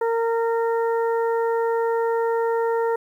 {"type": "harmonic tone", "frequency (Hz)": 460, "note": "A#4", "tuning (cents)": -23, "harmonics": [1, 2, 3, 4], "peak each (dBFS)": [-20, -26, -34, -37], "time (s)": [0.01, 2.96], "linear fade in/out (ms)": 5, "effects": ["9-bit"]}